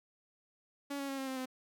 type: tone with pitch steps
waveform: sawtooth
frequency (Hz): 282.1 / 277.1 / 272.2 / 267.3 / 262.6 / 257.9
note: C#4 / C#4 / C#4 / C4 / C4 / C4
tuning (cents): +30 / -1 / -31 / +37 / +6 / -25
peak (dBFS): -33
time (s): 0.9-1.458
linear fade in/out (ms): 10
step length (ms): 93
effects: none